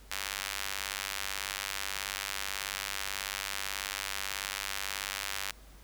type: tone with high-pass filter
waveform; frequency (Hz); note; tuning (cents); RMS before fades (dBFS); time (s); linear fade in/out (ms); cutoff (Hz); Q
sawtooth; 98.3; G2; +5; -37; 0.11-5.51; 0; 1800; 0.73
effects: added 50 Hz sine -52 dBFS peak until 5.83 s + pink hiss -58 dBFS RMS until 5.83 s